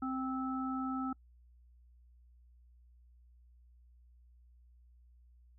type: harmonic tone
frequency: 261.6 Hz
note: C4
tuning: in tune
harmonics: 1 / 3 / 5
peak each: -35 / -44 / -40 dBFS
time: 0.02-1.13 s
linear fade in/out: 5 ms
effects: noise-tail reverb RT60 0.1 s tail -26 dB re dry + added 60 Hz sine -59 dBFS peak until 5.58 s